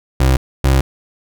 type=tone pair in turn; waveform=30% pulse; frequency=65.41 / 66.59 Hz; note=C2 / C2; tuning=0 / +31 cents; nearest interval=unison; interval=31 cents; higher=second; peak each=-7 dBFS; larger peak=neither; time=0.2-0.37 / 0.64-0.81 s; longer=neither; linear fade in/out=5 ms; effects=none